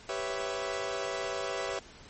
sawtooth chord, C# half-diminished seventh, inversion second, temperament equal, 392 / 493.9 / 554.4 / 659.3 Hz, G4 / B4 / C#5 / E5, 0 / 0 / 0 / 0 cents, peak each -34 dBFS, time 0.09-1.79 s, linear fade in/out 2 ms, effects pink hiss -52 dBFS RMS until 2.09 s + MP3 32 kbps

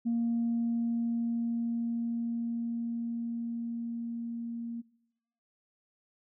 sine tone with level ramp, 233.3 Hz, A#3, 2 cents sharp, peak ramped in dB -25 to -35 dBFS, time 0.05-4.82 s, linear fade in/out 20 ms, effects noise-tail reverb RT60 0.9 s tail -24 dB re dry + tanh soft clip ceiling -23 dBFS

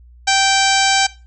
harmonic tone, 780 Hz, G5, 9 cents flat, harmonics 1 / 2 / 3 / 4 / 5 / 6 / 7 / 8 / 9 / 10, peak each -16 / -19 / -21 / -22 / -23 / -24 / -24 / -25 / -26 / -26 dBFS, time 0.27-1.07 s, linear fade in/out 10 ms, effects noise-tail reverb RT60 0.3 s tail -18 dB re dry + added 60 Hz sine -41 dBFS peak until 1.26 s

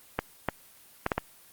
clicks, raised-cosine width 0.5 ms, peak -10 dBFS, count 5, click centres 0.19 / 0.487 / 1.064 / 1.118 / 1.18 s, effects white hiss -55 dBFS RMS until 1.52 s + Opus 24 kbps

